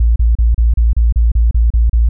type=tone bursts; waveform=sine; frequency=57.2 Hz; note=A#1; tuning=32 cents flat; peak=-7 dBFS; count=11; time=0-2.09 s; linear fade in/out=5 ms; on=160 ms; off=33 ms; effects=none